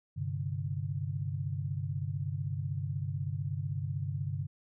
sine chord, G suspended fourth, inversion none, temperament equal, 98 / 130.81 / 146.83 Hz, G2 / C3 / D3, 0 / 0 / 0 cents, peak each -36 / -37 / -36 dBFS, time 0.16-4.47 s, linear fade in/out 20 ms, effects none

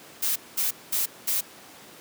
blue noise bursts, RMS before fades -25 dBFS, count 4, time 0.22-1.41 s, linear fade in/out 10 ms, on 140 ms, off 210 ms, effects pink hiss -47 dBFS RMS until 2 s + high-pass 200 Hz 12 dB/octave

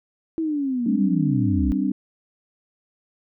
sine linear sweep, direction down, 329.6 to 56.8 Hz, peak -21 dBFS, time 0.38-1.72 s, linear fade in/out 0 ms
sine chord, G suspended fourth, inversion none, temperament equal, 196 / 261.6 / 293.7 Hz, G3 / C4 / D4, 0 / 0 / 0 cents, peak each -24 dBFS, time 0.86-1.92 s, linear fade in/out 5 ms
effects none

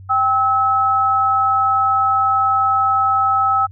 sine tone pair together, 784 / 1295.4 Hz, G5 / E6, 0 / -31 cents, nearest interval major sixth, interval 869 cents, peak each -18 / -14 dBFS, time 0.09-3.67 s, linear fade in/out 20 ms, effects added 95 Hz sine -35 dBFS peak until 3.71 s

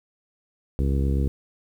harmonic tone, 68.4 Hz, C#2, 23 cents flat, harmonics 1 / 2 / 3 / 4 / 5 / 6 / 7, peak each -21 / -27 / -31 / -33 / -35 / -37 / -38 dBFS, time 0.79-1.28 s, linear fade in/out 0 ms, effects 9-bit

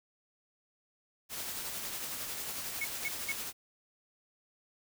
white noise with tremolo, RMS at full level -38 dBFS, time 1.29-3.53 s, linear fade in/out 50 ms, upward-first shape sine, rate 11 Hz, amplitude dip 30%
triangle tone bursts, 2198 Hz, C#7, 15 cents flat, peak -30 dBFS, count 3, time 2.81-3.321 s, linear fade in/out 5 ms, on 37 ms, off 200 ms
effects none

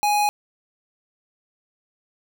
square tone, 830.6 Hz, G#5, in tune, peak -18 dBFS, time 0.03-0.29 s, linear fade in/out 0 ms, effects none

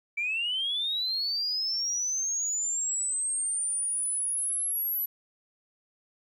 sine linear sweep, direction up, 2304 to 11880 Hz, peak -26 dBFS, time 0.17-5.06 s, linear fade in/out 10 ms, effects tanh soft clip ceiling -22 dBFS + 11-bit

